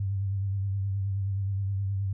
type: tone with vibrato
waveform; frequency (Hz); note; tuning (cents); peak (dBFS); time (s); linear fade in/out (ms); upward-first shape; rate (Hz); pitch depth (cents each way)
sine; 98; G2; 0; -26; 0-2.13; 5; triangle; 9.5; 51
effects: none